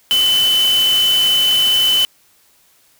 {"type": "tone in noise", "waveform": "sine", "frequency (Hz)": 3024, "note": "F#7", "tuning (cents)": 37, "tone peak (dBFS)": -11, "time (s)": [0.11, 2.05], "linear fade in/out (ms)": 0, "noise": "white", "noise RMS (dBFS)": -24, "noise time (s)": [0.11, 2.05], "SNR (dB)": 10, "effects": ["white hiss -54 dBFS RMS until 2.99 s"]}